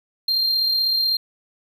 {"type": "tone with amplitude modulation", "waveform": "triangle", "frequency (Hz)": 4186, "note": "C8", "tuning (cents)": 0, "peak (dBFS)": -15, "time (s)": [0.28, 1.17], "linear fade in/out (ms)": 5, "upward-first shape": "sine", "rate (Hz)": 36.1, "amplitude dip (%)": 30, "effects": ["9-bit"]}